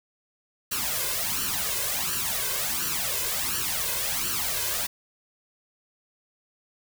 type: noise with flanger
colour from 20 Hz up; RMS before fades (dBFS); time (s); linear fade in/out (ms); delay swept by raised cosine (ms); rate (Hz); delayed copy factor
white; -28; 0.71-4.87; 10; 0.68 to 1.98; 1.4; +0.75
effects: none